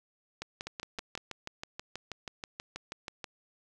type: two click trains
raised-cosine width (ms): 0.2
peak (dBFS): -21 / -20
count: 17 / 5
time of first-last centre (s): 0.67-3.242 / 0.42-1.176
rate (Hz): 6.22 / 5.29
effects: none